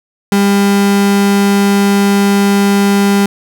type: tone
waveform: 35% pulse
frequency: 200 Hz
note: G3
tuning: 35 cents sharp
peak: -6 dBFS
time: 0.32-3.26 s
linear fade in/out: 2 ms
effects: none